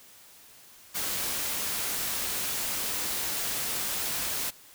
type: noise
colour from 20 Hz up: white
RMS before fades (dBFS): -31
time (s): 0.94-4.51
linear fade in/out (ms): 20
effects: white hiss -53 dBFS RMS until 4.74 s